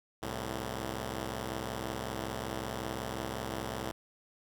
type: tone pair together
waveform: 5% pulse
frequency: 65.41 / 110.01 Hz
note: C2 / A2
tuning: 0 / 0 cents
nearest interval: major sixth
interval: 900 cents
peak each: -27 dBFS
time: 0.22-3.92 s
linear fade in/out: 10 ms
effects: none